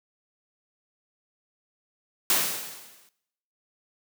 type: noise with exponential decay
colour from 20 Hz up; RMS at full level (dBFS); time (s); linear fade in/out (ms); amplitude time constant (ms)
white; -20; 2.3-3.09; 1; 170
effects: noise-tail reverb RT60 0.8 s tail -19 dB re dry + high-pass 150 Hz 12 dB/octave